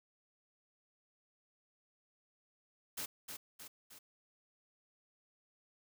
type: noise with echo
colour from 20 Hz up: white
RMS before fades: -41 dBFS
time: 2.97-3.06 s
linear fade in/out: 10 ms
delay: 310 ms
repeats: 3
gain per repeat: -5 dB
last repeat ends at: 3.99 s
effects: none